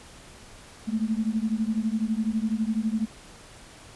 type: beating tone pair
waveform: sine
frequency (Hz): 214.9 / 226.9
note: A3 / A#3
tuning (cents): -41 / -47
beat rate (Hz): 12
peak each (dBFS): -26 / -27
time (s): 0.87-3.06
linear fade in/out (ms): 20
effects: pink hiss -48 dBFS RMS until 3.95 s + resampled to 24000 Hz